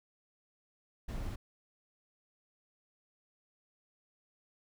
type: noise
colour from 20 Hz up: brown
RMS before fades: -38 dBFS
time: 1.08-1.36 s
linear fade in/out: 10 ms
effects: none